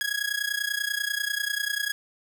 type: tone with amplitude modulation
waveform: sawtooth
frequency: 1661.2 Hz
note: G#6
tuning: in tune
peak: -19 dBFS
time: 0.01-1.92 s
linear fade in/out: 0 ms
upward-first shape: sine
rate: 30.2 Hz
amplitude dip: 85%
effects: none